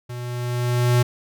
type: tone with level ramp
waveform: square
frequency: 122.2 Hz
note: B2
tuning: 18 cents flat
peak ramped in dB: -31 to -14 dBFS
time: 0.09-1.03 s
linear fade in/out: 10 ms
effects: none